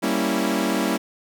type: chord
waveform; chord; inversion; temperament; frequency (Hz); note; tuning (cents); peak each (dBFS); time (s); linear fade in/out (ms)
sawtooth; G diminished seventh; none; equal; 196 / 233.1 / 277.2 / 329.6; G3 / Bb3 / Db4 / Fb4; 0 / 0 / 0 / 0; -22; 0.02-0.98; 20
effects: none